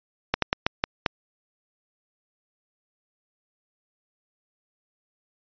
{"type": "slowing click train", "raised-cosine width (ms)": 0.3, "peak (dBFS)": -4, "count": 6, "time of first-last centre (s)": [0.34, 1.062], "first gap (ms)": 83, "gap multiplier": 1.28, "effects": ["resampled to 11025 Hz"]}